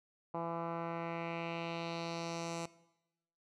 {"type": "tone with low-pass filter sweep", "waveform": "10% pulse", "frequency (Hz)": 167.7, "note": "E3", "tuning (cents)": 30, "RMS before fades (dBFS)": -40, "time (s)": [0.34, 2.66], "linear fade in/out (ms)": 5, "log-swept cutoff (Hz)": [990, 7600], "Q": 2, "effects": ["noise-tail reverb RT60 0.9 s tail -19 dB re dry"]}